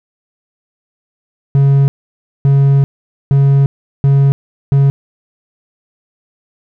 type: tone bursts at uneven times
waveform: triangle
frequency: 138.59 Hz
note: C#3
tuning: in tune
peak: -4 dBFS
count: 5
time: 1.55-1.88 / 2.45-2.84 / 3.31-3.66 / 4.04-4.32 / 4.72-4.9 s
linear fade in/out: 0 ms
effects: none